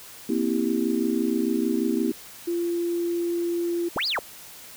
sine chord, C dominant seventh, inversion third, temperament just, 235.5 / 261.6 / 327 / 392.4 Hz, Bb3 / C4 / E4 / G4, +18 / 0 / -14 / +2 cents, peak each -26 / -27 / -26 / -29 dBFS, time 0.29-2.12 s, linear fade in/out 5 ms
sine tone, 343.8 Hz, F4, 27 cents flat, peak -23 dBFS, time 2.47-3.89 s, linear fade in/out 10 ms
sine linear two-way sweep, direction up then down, 130 to 5130 to 379.7 Hz, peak -23 dBFS, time 3.96-4.19 s, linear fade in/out 0 ms, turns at 4.07 s
effects white hiss -44 dBFS RMS until 4.76 s

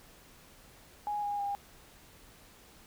sine tone with pitch steps, 830 / 818.1 / 806.4 Hz, G#5 / G#5 / G5, -1 / -26 / +49 cents, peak -31 dBFS, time 1.07-1.55 s, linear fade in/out 0 ms, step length 160 ms, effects pink hiss -57 dBFS RMS until 2.86 s

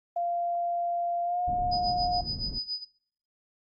sine tone with pitch glide, 693 to 715.8 Hz, F5 to F5, -14 to +42 cents, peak -26 dBFS, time 0.16-2.21 s, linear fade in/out 5 ms, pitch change +56 cents, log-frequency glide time 1.24-1.41 s
pink low-pass noise, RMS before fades -37 dBFS, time 1.47-2.59 s, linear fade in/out 10 ms, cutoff 230 Hz, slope 12 dB/octave
sine tone with tremolo, 4978 Hz, D#8, in tune, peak -28 dBFS, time 1.71-2.85 s, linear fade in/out 20 ms, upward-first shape sine, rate 7.1 Hz, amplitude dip 85%
effects noise-tail reverb RT60 0.7 s tail -25 dB re dry + Opus 32 kbps

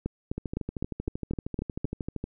two click trains, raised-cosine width 3 ms, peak -19 / -16 dBFS, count 25 / 8, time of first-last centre 0.38-2.24 / 0.06-1.846 s, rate 12.9 / 3.92 Hz, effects none

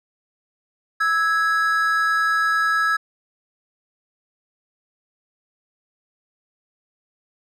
triangle tone pair together, 1310.1 / 1661.2 Hz, E6 / G#6, -11 / 0 cents, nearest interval major third, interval 411 cents, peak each -18 dBFS, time 1-2.97 s, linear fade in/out 10 ms, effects none

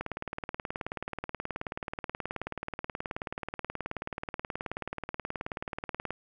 click train, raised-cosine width 0.5 ms, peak -19 dBFS, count 115, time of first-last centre 0.01-6.106 s, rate 18.7 Hz, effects none

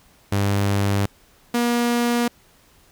sawtooth tone pair in turn, 100.2 / 238.8 Hz, G2 / A#3, +38 / +42 cents, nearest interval octave + minor third, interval 1504 cents, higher second, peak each -14 dBFS, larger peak neither, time 0.32-1.06 / 1.54-2.28 s, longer neither, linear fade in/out 5 ms, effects pink hiss -55 dBFS RMS until 2.91 s

